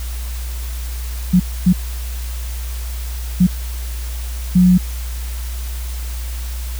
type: tone bursts at uneven times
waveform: sine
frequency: 181.4 Hz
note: F#3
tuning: 34 cents flat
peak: -7 dBFS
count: 4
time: 1.33-1.4 / 1.66-1.73 / 3.4-3.47 / 4.55-4.78 s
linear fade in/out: 10 ms
effects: added 60 Hz sine -22 dBFS peak until 6.79 s + white hiss -35 dBFS RMS until 6.79 s